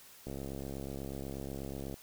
click train, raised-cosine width 2 ms, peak -28 dBFS, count 115, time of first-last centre 0.27-1.942 s, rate 68.2 Hz, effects white hiss -56 dBFS RMS until 2.02 s

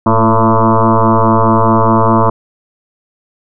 sine tone with frequency modulation, 450.4 Hz, A4, 40 cents sharp, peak -6 dBFS, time 0.06-2.3 s, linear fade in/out 5 ms, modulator 112 Hz, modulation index 6.3, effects none

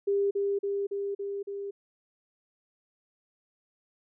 sine tone with echo, 400 Hz, G4, 35 cents sharp, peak -23 dBFS, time 0.07-0.31 s, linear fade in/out 10 ms, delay 280 ms, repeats 5, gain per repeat -2 dB, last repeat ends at 1.71 s, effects none

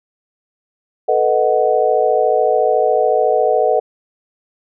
sine chord, B dominant seventh, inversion third, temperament equal, 440 / 493.9 / 622.3 / 740 Hz, A4 / B4 / D#5 / F#5, 0 / 0 / 0 / 0 cents, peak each -17 dBFS, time 1.08-3.8 s, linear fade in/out 10 ms, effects none

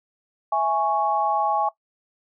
sine chord, C# minor, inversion first, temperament equal, 659.3 / 830.6 / 1108.7 Hz, E5 / G#5 / C#6, 0 / 0 / 0 cents, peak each -26 / -21 / -25 dBFS, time 0.52-1.69 s, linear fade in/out 5 ms, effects noise-tail reverb RT60 0.1 s tail -18 dB re dry

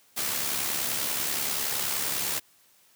white noise with amplitude modulation, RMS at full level -27 dBFS, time 0.16-2.4 s, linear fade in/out 20 ms, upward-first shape sine, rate 70.4 Hz, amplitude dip 45%, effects white hiss -61 dBFS RMS until 2.95 s + high-pass 80 Hz 12 dB/octave

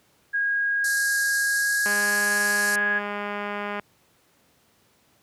sine tone with pitch glide, 1637 to 1661.8 Hz, G#6 to G#6, -25 to +1 cents, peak -21 dBFS, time 0.33-3 s, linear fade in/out 20 ms, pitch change +26 cents, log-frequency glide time 1.39-2.12 s
white band-pass noise, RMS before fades -31 dBFS, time 0.84-2.76 s, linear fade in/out 5 ms, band 4100 to 12000 Hz, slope 96 dB/octave
click train, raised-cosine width 0.5 ms, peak -16 dBFS, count 398, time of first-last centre 1.86-3.797 s, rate 205 Hz
effects pink hiss -62 dBFS RMS until 5.22 s + high-pass 100 Hz 12 dB/octave

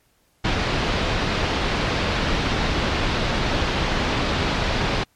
pink low-pass noise, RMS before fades -22 dBFS, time 0.44-5.04 s, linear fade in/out 10 ms, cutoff 4500 Hz, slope 24 dB/octave, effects pink hiss -63 dBFS RMS until 5.15 s + MP3 64 kbps

